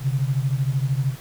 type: beating tone pair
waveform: sine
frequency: 130.81 / 143.81 Hz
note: C3 / D3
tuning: 0 / -36 cents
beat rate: 13 Hz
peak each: -21 / -24 dBFS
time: 0-1.16 s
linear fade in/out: 50 ms
effects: pink hiss -43 dBFS RMS until 1.2 s